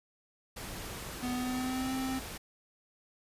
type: noise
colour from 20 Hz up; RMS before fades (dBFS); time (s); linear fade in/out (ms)
pink; -42; 0.56-2.38; 10
type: tone with pitch glide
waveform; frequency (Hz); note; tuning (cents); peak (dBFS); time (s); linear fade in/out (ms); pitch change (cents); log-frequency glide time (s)
square; 248.3 to 262.3; B3 to C4; +9 to +4; -33; 1.22-2.2; 20; +95; 1.32-1.93
effects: resampled to 32000 Hz